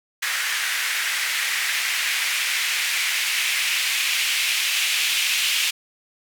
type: noise with band-pass filter sweep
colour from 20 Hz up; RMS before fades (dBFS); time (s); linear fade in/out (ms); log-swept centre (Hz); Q
blue; -23; 0.22-5.71; 10; 1800 to 2700; 2.3
effects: none